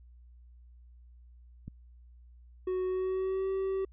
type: click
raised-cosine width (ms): 5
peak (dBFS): -28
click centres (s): 1.68
type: tone with pitch glide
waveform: triangle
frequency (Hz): 370 to 384.4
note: F#4 to G4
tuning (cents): 0 to -34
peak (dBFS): -27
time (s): 2.67-3.85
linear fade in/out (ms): 5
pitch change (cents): +66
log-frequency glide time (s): 2.86-3.49
effects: added 60 Hz sine -52 dBFS peak until 3.92 s + resampled to 8000 Hz